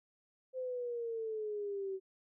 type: exponential sweep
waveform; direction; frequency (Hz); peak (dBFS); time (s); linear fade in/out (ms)
sine; down; 520 to 378.5; -36; 0.53-2; 50
effects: none